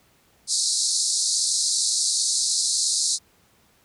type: band-pass noise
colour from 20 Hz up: pink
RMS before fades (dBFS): -23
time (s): 0.47-3.19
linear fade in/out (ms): 50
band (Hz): 4000 to 9800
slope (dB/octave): 96
effects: pink hiss -60 dBFS RMS until 3.84 s + high-pass 60 Hz 12 dB/octave